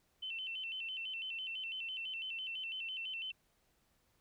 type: tone with vibrato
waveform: sine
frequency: 2868 Hz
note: F7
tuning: 45 cents sharp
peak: -39 dBFS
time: 0.22-3.32 s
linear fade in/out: 10 ms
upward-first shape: square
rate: 6 Hz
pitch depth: 110 cents each way
effects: pink hiss -75 dBFS RMS until 4.2 s